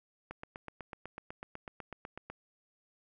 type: click train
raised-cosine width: 0.5 ms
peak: -27 dBFS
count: 17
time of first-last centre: 0.31-2.3 s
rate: 8.04 Hz
effects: none